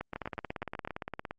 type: two click trains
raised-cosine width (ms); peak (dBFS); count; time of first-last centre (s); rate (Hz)
0.5; -21 / -21; 21 / 8; 0.16-1.309 / 0.01-0.875; 17.4 / 8.09
effects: Opus 48 kbps